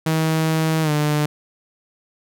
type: tone with pitch glide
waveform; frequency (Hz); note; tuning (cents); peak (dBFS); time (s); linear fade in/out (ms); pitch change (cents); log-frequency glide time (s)
sawtooth; 159.4 to 149.59; D#3 to D3; +42 to +32; -13; 0.06-1.26; 5; -110; 0.82-0.91
effects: none